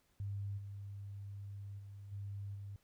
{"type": "tone with level steps", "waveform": "sine", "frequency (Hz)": 100, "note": "G2", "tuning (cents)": 35, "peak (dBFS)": [-38, -44, -48, -41, -44], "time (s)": [0.2, 2.76], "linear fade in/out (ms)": 0, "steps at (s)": [0.57, 1.78, 2.11, 2.54], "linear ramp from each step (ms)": 20, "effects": ["pink hiss -75 dBFS RMS until 2.83 s"]}